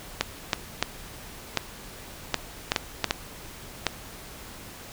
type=clicks; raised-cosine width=0.2 ms; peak=-4 dBFS; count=10; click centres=0.21 / 0.532 / 0.826 / 1.573 / 2.343 / 2.719 / 2.762 / 3.043 / 3.109 / 3.867 s; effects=pink hiss -43 dBFS RMS until 4.92 s